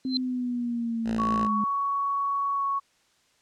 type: tone with exponential growth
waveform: sine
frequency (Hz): 4100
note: C8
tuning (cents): -36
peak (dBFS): -20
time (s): 0.04-0.17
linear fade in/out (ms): 1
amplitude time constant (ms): 27
type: exponential sweep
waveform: sine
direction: down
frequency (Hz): 261.6 to 207.7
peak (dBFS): -26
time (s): 0.05-1.64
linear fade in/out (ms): 2
type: tone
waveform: 5% pulse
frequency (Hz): 56.4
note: A1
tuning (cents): +44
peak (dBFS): -22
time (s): 1.04-1.49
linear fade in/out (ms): 50
type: tone with pitch glide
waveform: sine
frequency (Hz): 1118 to 1109.6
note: C#6 to C#6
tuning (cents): +14 to +1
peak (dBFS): -24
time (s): 1.18-2.8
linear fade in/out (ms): 20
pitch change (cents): -13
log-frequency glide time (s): 2.54-2.64
effects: white hiss -65 dBFS RMS until 3.41 s + low-pass 7000 Hz 12 dB/octave